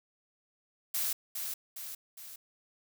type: noise with echo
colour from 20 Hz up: blue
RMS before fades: -32 dBFS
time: 0.94-1.13 s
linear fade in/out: 5 ms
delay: 410 ms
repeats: 3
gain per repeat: -5 dB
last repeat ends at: 2.36 s
effects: none